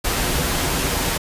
pink noise with comb filter, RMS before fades -21 dBFS, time 0.04-1.18 s, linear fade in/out 10 ms, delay 9.3 ms, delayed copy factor -0.5, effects resampled to 32000 Hz

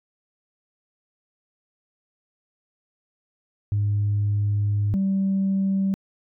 sine tone pair in turn, 102.9 / 193.87 Hz, G#2 / G3, -16 / -19 cents, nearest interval major seventh, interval 1097 cents, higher second, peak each -18 dBFS, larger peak neither, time 3.72-4.94 / 4.94-5.94 s, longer first, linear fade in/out 0 ms, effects tanh soft clip ceiling -16 dBFS

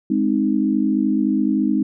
sine chord, Ab major, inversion none, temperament equal, 207.7 / 261.6 / 311.1 Hz, Ab3 / C4 / Eb4, 0 / 0 / 0 cents, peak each -20 dBFS, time 0.1-1.83 s, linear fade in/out 5 ms, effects none

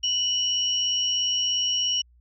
sine tone pair together, 2960 / 5603 Hz, F#7 / F8, 0 / +5 cents, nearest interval major seventh, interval 1105 cents, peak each -23 / -27 dBFS, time 0.03-2.02 s, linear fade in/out 10 ms, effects added 60 Hz sine -54 dBFS peak until 2.2 s

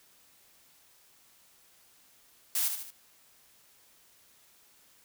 blue noise with echo, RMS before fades -29 dBFS, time 2.55-2.68 s, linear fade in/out 2 ms, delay 75 ms, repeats 3, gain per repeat -6 dB, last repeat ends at 2.905 s, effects white hiss -62 dBFS RMS until 5.04 s

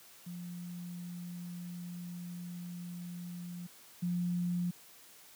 sine tone pair in turn, 175.6 / 176.24 Hz, F3 / F3, +10 / +16 cents, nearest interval unison, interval 6 cents, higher second, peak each -40 / -30 dBFS, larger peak second, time 0.26-3.67 / 4.02-4.71 s, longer first, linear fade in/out 10 ms, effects white hiss -57 dBFS RMS until 5.35 s + high-pass 100 Hz 12 dB/octave

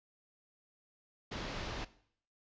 pink low-pass noise, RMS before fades -41 dBFS, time 1.31-1.85 s, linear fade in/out 10 ms, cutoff 5200 Hz, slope 24 dB/octave, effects noise-tail reverb RT60 0.6 s tail -17 dB re dry + resampled to 16000 Hz

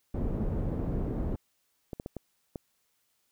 pink low-pass noise, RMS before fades -31 dBFS, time 0.14-1.36 s, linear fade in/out 5 ms, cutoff 390 Hz, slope 12 dB/octave
clicks, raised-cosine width 2 ms, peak -23 dBFS, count 5, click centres 1.932 / 1.999 / 2.061 / 2.167 / 2.558 s
effects white hiss -74 dBFS RMS until 3.31 s

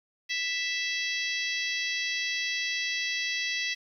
harmonic tone, 659.3 Hz, E5, in tune, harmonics 3 / 4 / 5 / 6 / 7 / 8 / 9, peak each -32 / -34 / -36 / -38 / -39 / -40 / -41 dBFS, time 0.29-3.75 s, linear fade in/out 20 ms, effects 10-bit

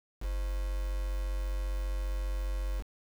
sine tone with quantisation, 47.41 Hz, F#1, 43 cents sharp, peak -30 dBFS, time 0.2-2.84 s, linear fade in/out 50 ms, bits 7, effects none

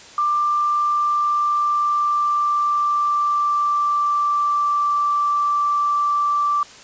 sine tone with pitch glide, 1185 to 1169.4 Hz, D6 to D6, +15 to -8 cents, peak -16 dBFS, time 0.18-6.63 s, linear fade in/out 2 ms, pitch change -23 cents, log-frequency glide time 0.55-4.98 s, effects white hiss -42 dBFS RMS until 6.83 s + resampled to 16000 Hz

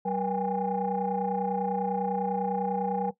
sine tone cluster, 191.4 / 478.4 / 793 / 823 Hz, G3 / A#4 / G5 / G#5, -41 / +45 / +20 / -16 cents, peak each -31 dBFS, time 0.05-3.11 s, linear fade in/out 10 ms, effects noise-tail reverb RT60 0.1 s tail -17 dB re dry + tanh soft clip ceiling -18 dBFS

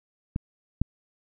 clicks, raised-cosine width 5 ms, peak -15 / -10 dBFS, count 2, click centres 0.361 / 0.816 s, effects none

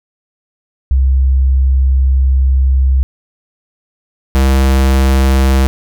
sine / square tone pair in turn, 66 / 66.57 Hz, C2 / C2, +16 / +31 cents, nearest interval unison, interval 15 cents, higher second, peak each -7 / -8 dBFS, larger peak first, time 0.91-3.03 / 4.35-5.67 s, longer first, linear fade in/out 0 ms, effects none

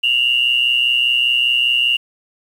sine tone pair together, 2765 / 2890 Hz, F7 / F#7, -18 / -41 cents, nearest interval minor second, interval 77 cents, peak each -15 dBFS, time 0.03-1.97 s, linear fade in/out 10 ms, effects tanh soft clip ceiling -5 dBFS + 7-bit

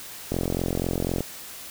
click train, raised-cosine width 2 ms, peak -12 dBFS, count 40, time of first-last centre 0.32-1.206 s, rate 44 Hz, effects white hiss -40 dBFS RMS until 1.7 s

